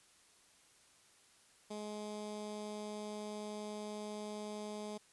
15% pulse tone with notch filter, 210.5 Hz, G#3, 24 cents sharp, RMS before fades -44 dBFS, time 1.7-4.98 s, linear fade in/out 10 ms, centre 1800 Hz, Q 1.3, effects white hiss -66 dBFS RMS until 5.12 s + resampled to 24000 Hz

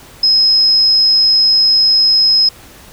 sine tone, 5120 Hz, D#8, 49 cents sharp, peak -7 dBFS, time 0.23-2.49 s, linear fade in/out 5 ms, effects pink hiss -39 dBFS RMS until 2.92 s

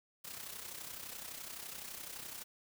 white noise with amplitude modulation, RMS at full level -44 dBFS, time 0.24-2.44 s, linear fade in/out 10 ms, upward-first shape sine, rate 31.8 Hz, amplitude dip 60%, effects none

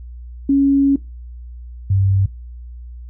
sine tone pair in turn, 277.2 / 97.1 Hz, C#4 / G2, 0 / -16 cents, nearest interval octave + tritone, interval 1816 cents, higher first, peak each -10 / -12 dBFS, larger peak first, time 0.49-0.96 / 1.9-2.26 s, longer first, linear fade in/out 5 ms, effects noise-tail reverb RT60 0.2 s tail -18 dB re dry + added 60 Hz sine -31 dBFS peak until 3.09 s

